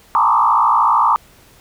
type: tone with frequency modulation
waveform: sine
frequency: 1046.5 Hz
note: C6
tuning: in tune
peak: -10 dBFS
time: 0.15-1.16 s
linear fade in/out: 0 ms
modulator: 56.6 Hz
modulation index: 3.3
effects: pink hiss -48 dBFS RMS until 1.6 s